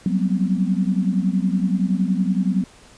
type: tone cluster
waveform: sine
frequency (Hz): 184 / 194.7 / 240.2 / 259.7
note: F#3 / G3 / B3 / C4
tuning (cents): -9 / -12 / -48 / -13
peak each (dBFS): -20 / -21 / -28 / -28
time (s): 0.06-2.64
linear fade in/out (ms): 2
effects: pink hiss -48 dBFS RMS until 2.97 s + resampled to 22050 Hz